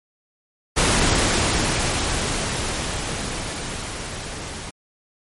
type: noise with level ramp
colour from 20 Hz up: pink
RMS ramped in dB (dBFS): -17 to -33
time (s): 0.76-4.71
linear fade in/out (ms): 20
effects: MP3 48 kbps